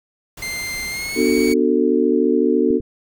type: noise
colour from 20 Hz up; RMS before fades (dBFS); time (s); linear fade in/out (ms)
pink; -36; 0.37-1.53; 5
type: tone with pitch glide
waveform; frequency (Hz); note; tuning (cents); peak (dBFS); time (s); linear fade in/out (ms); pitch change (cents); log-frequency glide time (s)
sawtooth; 2093 to 2243; C7 to C#7; 0 to +20; -21; 0.42-1.54; 5; +120; 0.88-1.24
type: chord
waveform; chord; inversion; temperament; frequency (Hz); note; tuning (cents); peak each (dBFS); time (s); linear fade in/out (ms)
sine; B minor seventh; none; just; 246.9 / 296.3 / 370.4 / 444.5; B3 / D4 / F#4 / A4; 0 / +15 / +2 / +18; -19; 1.15-2.81; 50
type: clicks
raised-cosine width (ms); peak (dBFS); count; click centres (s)
5; -22; 2; 2.706 / 2.803
effects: none